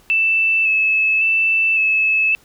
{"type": "tone with vibrato", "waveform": "sine", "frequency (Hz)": 2626, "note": "E7", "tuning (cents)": -7, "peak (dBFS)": -13, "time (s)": [0.1, 2.35], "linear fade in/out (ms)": 0, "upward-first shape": "square", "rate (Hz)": 0.9, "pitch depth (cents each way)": 17, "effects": ["pink hiss -52 dBFS RMS until 2.44 s"]}